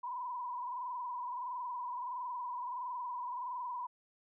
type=tone with frequency modulation; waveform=sine; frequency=986 Hz; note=B5; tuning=3 cents flat; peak=-37 dBFS; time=0.03-3.87 s; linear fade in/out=10 ms; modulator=21.5 Hz; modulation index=1.8; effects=none